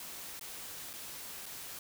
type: noise with dropouts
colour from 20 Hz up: white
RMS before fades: -45 dBFS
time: 0-1.79 s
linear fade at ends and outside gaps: 2 ms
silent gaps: 0.395-0.41 / 0.932-0.936 / 1.458-1.462 s
effects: none